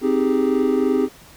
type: chord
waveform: triangle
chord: Ab major seventh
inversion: first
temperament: equal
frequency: 261.6 / 311.1 / 392 / 415.3 Hz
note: C4 / Eb4 / G4 / Ab4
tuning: 0 / 0 / 0 / 0 cents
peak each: -18 / -22 / -19 / -20 dBFS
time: 0.01-1.09 s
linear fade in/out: 50 ms
effects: pink hiss -46 dBFS RMS until 1.36 s